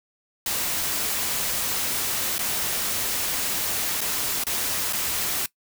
white noise with dropouts, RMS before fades -26 dBFS, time 0.46-5.46 s, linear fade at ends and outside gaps 2 ms, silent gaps 2.382-2.391 / 4.008-4.013 / 4.438-4.467 / 4.926-4.932 s, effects noise-tail reverb RT60 0.1 s tail -20 dB re dry

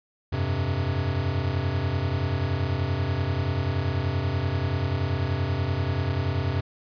square chord, F suspended second, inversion none, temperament equal with one note detuned, 87.61 / 98 / 130.81 Hz, F2 / G2 / C3, +6 / 0 / 0 cents, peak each -29 dBFS, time 0.32-6.61 s, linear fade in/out 10 ms, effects resampled to 11025 Hz

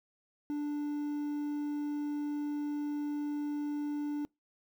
triangle tone with quantisation, 293.7 Hz, D4, in tune, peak -30 dBFS, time 0.5-4.25 s, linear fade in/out 0 ms, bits 10, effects noise-tail reverb RT60 0.2 s tail -26 dB re dry

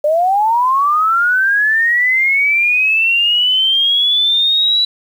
sine linear sweep, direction up, 581 to 3951 Hz, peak -10 dBFS, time 0.04-4.85 s, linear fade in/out 5 ms, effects 7-bit

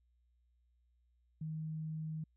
sine tone, 157.1 Hz, D#3, 17 cents sharp, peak -38 dBFS, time 1.41-2.24 s, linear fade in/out 5 ms, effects added 60 Hz sine -70 dBFS peak until 2.36 s

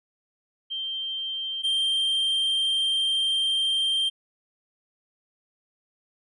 sine / triangle tone pair in turn, 3147 / 3163 Hz, G7 / G7, +6 / +15 cents, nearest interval unison, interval 9 cents, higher second, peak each -28 / -20 dBFS, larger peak second, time 0.7-1.63 / 1.63-4.1 s, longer second, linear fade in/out 20 ms, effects resampled to 24000 Hz

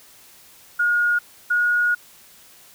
sine tone pair in turn, 1434 / 1444.8 Hz, F6 / F#6, +45 / -42 cents, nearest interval unison, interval 13 cents, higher second, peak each -16 dBFS, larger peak neither, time 0.79-1.19 / 1.5-1.95 s, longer second, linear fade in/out 10 ms, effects white hiss -49 dBFS RMS until 2.74 s

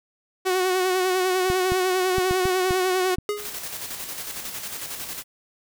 sawtooth tone with vibrato, 370 Hz, F#4, in tune, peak -16 dBFS, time 0.45-3.16 s, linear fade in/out 20 ms, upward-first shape sine, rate 10 Hz, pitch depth 36 cents each way
clicks, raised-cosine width 5 ms, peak -16 dBFS, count 7, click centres 1.501 / 1.72 / 2.183 / 2.31 / 2.455 / 2.708 / 3.185 s
square tone with exponential decay, 415.3 Hz, G#4, in tune, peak -21 dBFS, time 3.29-3.58 s, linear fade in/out 1 ms, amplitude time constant 62 ms
white noise with tremolo, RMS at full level -32 dBFS, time 3.36-5.24 s, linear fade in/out 50 ms, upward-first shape square, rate 11 Hz, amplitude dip 40%
effects none

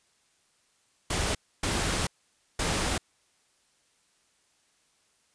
pink noise bursts at uneven times, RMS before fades -28 dBFS, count 3, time 1.1-1.35 / 1.63-2.07 / 2.59-2.98 s, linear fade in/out 5 ms, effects white hiss -68 dBFS RMS until 5.34 s + resampled to 22050 Hz

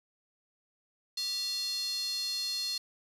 square tone with high-pass filter, 390 Hz, G4, 9 cents flat, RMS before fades -34 dBFS, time 1.17-2.78 s, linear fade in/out 5 ms, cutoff 4300 Hz, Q 7.6, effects resampled to 32000 Hz + 9-bit

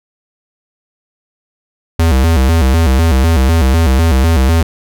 square tone with vibrato, 73.5 Hz, D2, 2 cents sharp, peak -8 dBFS, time 1.99-4.63 s, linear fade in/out 5 ms, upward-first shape square, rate 4 Hz, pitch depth 200 cents each way, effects none

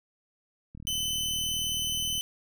click train, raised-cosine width 5 ms, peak -32 dBFS, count 57, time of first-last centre 0.75-2.179 s, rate 39.2 Hz
sawtooth tone, 3035 Hz, F#7, 43 cents sharp, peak -25 dBFS, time 0.87-2.21 s, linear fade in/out 0 ms
effects none

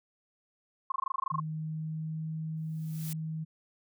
sine tone bursts, 1071 Hz, C6, 40 cents sharp, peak -27 dBFS, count 13, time 0.9-1.4 s, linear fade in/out 5 ms, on 20 ms, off 20 ms
sine tone with pitch glide, 156.5 to 158.5 Hz, D#3 to D#3, +10 to +32 cents, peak -33 dBFS, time 1.31-3.45 s, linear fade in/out 20 ms, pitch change +22 cents, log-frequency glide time 1.5-2.29 s
blue noise with exponential growth, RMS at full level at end -39 dBFS, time 2.57-3.13 s, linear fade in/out 1 ms, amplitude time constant 120 ms
effects none

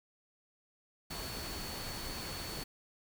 sine tone in noise, 4435 Hz, C#8, in tune, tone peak -46 dBFS, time 1.1-2.64 s, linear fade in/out 10 ms, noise pink, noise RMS -42 dBFS, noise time 1.1-2.64 s, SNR -7 dB, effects none

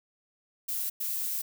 violet noise bursts at uneven times, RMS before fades -32 dBFS, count 2, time 0.68-0.9 / 1-1.42 s, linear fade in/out 10 ms, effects none

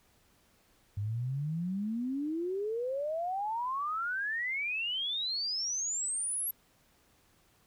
sine exponential sweep, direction up, 98.6 to 11680 Hz, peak -31 dBFS, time 0.97-6.51 s, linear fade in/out 5 ms, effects pink hiss -67 dBFS RMS until 7.66 s

